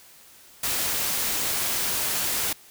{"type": "noise", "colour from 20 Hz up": "white", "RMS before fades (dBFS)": -26, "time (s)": [0.63, 2.53], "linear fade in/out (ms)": 5, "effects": ["white hiss -51 dBFS RMS until 2.7 s"]}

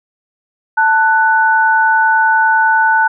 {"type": "tone pair together", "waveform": "sine", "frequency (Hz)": [885, 1486.1], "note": ["A5", "F#6"], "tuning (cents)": [10, 7], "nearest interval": "major sixth", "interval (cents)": 897, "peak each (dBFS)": -11, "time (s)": [0.77, 3.08], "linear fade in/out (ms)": 10, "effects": []}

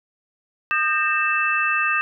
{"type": "tone cluster", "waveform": "sine", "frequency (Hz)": [1225, 1579, 1837, 2642], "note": ["D#6", "G6", "A#6", "E7"], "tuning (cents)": [-27, 12, -26, 3], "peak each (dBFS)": [-23, -24, -26, -22], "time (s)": [0.71, 2.01], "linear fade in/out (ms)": 0, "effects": []}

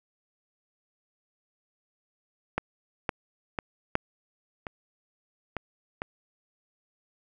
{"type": "clicks", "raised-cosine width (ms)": 0.5, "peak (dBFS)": [-11, -11, -14, -8, -20, -16, -16], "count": 7, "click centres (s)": [2.58, 3.092, 3.588, 3.954, 4.668, 5.567, 6.019], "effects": []}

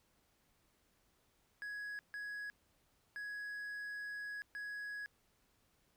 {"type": "tone bursts at uneven times", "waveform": "triangle", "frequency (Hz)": 1670, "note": "G#6", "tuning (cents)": 9, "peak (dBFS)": -40, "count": 4, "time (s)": [[1.62, 1.99], [2.14, 2.5], [3.16, 4.42], [4.55, 5.06]], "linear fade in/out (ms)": 0, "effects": ["pink hiss -75 dBFS RMS until 5.96 s"]}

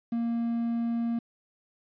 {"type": "tone with quantisation", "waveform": "triangle", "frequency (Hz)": 233.1, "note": "A#3", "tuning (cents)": 0, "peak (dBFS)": -24, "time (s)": [0.12, 1.19], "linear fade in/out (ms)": 5, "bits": 9, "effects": ["resampled to 11025 Hz"]}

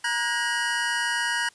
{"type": "tone cluster", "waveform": "square", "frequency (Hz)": [943, 1453, 1633, 1889, 2937], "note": ["A#5", "F#6", "G#6", "A#6", "F#7"], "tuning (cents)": [20, -32, -30, 22, -13], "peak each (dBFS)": [-32, -33, -29, -30, -33], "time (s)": [0.04, 1.49], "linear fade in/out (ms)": 5, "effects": ["white hiss -56 dBFS RMS until 1.54 s", "resampled to 22050 Hz"]}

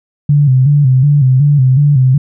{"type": "tone with vibrato", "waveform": "sine", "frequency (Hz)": 137.3, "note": "C#3", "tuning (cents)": -16, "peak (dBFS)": -5, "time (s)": [0.29, 2.18], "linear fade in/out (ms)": 5, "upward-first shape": "square", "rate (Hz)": 2.7, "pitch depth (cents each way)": 100, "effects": []}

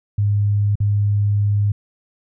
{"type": "tone with dropouts", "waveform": "sine", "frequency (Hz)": 102.6, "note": "G#2", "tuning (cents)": -21, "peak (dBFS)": -14, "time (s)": [0.18, 1.72], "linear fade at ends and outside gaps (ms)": 5, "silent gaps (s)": [0.755, 0.802], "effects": []}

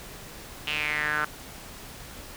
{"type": "tone with band-pass filter sweep", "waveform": "sawtooth", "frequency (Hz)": 150.9, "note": "D3", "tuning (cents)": 47, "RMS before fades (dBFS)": -28, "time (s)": [0.67, 1.25], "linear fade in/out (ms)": 5, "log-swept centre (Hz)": [2900, 1400], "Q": 5.9, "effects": ["pink hiss -43 dBFS RMS until 2.36 s"]}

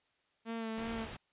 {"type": "tone with vibrato", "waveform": "sawtooth", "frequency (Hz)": 225.5, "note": "A3", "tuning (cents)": 43, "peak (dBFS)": -33, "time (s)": [0.45, 1.08], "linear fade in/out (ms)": 50, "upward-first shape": "sine", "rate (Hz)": 2.8, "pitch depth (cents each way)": 26}
{"type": "noise", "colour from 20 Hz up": "pink", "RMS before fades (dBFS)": -45, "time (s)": [0.77, 1.17], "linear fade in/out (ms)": 10}
{"effects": ["white hiss -75 dBFS RMS until 1.32 s", "resampled to 8000 Hz"]}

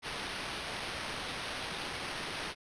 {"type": "noise with sample-and-hold", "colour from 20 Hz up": "blue", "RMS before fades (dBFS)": -39, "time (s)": [0.02, 2.55], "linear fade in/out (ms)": 50, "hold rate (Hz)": 7350, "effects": ["resampled to 22050 Hz"]}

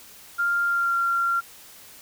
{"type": "tone with pitch glide", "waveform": "sine", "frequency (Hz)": [1396.9, 1378.5], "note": ["F6", "F6"], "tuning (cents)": [0, -23], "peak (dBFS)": -20, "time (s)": [0.38, 1.41], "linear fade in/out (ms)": 20, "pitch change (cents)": -23, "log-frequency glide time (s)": [0.65, 0.96], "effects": ["white hiss -47 dBFS RMS until 2.01 s"]}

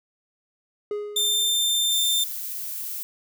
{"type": "tone with exponential decay", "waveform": "triangle", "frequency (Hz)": 415.3, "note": "G#4", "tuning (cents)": 0, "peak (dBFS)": -22, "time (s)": [0.91, 1.79], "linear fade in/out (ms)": 2, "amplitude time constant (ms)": 190}
{"type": "tone", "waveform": "sawtooth", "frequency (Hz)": 3586, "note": "A7", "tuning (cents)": 32, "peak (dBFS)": -17, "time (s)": [1.16, 2.24], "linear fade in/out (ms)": 5}
{"type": "noise", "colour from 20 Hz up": "violet", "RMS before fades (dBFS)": -32, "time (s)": [1.92, 3.03], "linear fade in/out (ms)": 0}
{"effects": []}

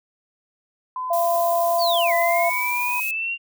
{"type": "tone with pitch glide", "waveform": "sine", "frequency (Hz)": [1016, 974], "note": ["B5", "B5"], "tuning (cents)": [49, -24], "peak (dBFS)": -25, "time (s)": [0.96, 3], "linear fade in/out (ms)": 2, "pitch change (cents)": -73, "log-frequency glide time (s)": [2.41, 2.73]}
{"type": "tone", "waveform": "sine", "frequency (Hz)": 683, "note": "F5", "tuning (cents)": -39, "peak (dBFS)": -18, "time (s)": [1.1, 2.5], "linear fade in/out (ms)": 10}
{"type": "noise", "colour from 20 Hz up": "violet", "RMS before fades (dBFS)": -31, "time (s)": [1.13, 3.11], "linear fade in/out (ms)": 2}
{"type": "linear two-way sweep", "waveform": "sine", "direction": "down then up", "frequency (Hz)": [4789, 1975.5, 2786], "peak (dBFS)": -23, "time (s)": [1.78, 3.38], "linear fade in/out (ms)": 50, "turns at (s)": 2.13}
{"effects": []}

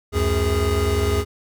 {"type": "tone cluster", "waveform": "square", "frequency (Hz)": [72.8, 92.5, 413.1], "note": ["D2", "F#2", "G#4"], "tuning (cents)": [-15, 0, -9], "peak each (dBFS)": -23, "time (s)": [0.12, 1.25], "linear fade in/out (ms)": 50, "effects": []}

